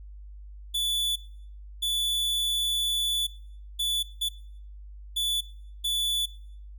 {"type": "tone bursts at uneven times", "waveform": "45% pulse", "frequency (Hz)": 3464, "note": "A7", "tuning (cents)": -28, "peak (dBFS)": -25, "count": 6, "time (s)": [[0.74, 1.16], [1.82, 3.27], [3.79, 4.03], [4.21, 4.29], [5.16, 5.41], [5.84, 6.26]], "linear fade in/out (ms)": 10, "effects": ["noise-tail reverb RT60 0.6 s tail -20 dB re dry", "added 50 Hz sine -41 dBFS peak until 6.78 s"]}